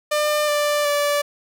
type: tone with pitch steps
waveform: sawtooth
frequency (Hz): 599 / 589.7 / 580.6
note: D5 / D5 / D5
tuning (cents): +34 / +7 / -20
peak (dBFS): -14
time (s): 0.11-1.22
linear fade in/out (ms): 10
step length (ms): 370
effects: none